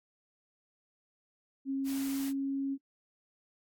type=tone with pitch glide; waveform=sine; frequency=271.1 to 273.8 Hz; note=C#4 to C#4; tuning=-38 to -21 cents; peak=-30 dBFS; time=1.65-2.78 s; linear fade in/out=50 ms; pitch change=+17 cents; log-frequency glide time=1.77-2.23 s
type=noise; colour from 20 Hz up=white; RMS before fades=-44 dBFS; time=1.84-2.33 s; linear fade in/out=50 ms
effects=noise-tail reverb RT60 0.1 s tail -18 dB re dry + AAC 64 kbps